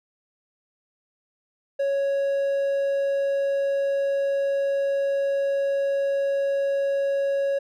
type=tone; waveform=triangle; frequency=554.4 Hz; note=C#5; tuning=in tune; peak=-19 dBFS; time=1.79-7.59 s; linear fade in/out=10 ms; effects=none